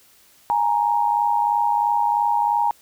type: tone pair together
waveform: sine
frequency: 830.6 / 933.6 Hz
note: G#5 / A#5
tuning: 0 / +2 cents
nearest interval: major second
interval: 202 cents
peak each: -20 / -19 dBFS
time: 0.5-2.71 s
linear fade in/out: 0 ms
effects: white hiss -54 dBFS RMS until 2.81 s